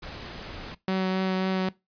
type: noise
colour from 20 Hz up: pink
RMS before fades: -39 dBFS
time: 0.02-0.75 s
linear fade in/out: 10 ms
type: tone with vibrato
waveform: sawtooth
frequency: 188.1 Hz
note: F#3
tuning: 29 cents sharp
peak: -20 dBFS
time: 0.88-1.69 s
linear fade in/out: 2 ms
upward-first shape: triangle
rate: 3.7 Hz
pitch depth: 13 cents each way
effects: noise-tail reverb RT60 0.2 s tail -20 dB re dry + resampled to 11025 Hz